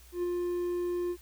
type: tone with ADSR envelope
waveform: triangle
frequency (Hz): 352.4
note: F4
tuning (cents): +16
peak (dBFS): -25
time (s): 0.12-1.17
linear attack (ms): 110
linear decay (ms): 17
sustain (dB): -2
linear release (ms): 63
effects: added 60 Hz sine -53 dBFS peak until 1.21 s + white hiss -58 dBFS RMS until 1.21 s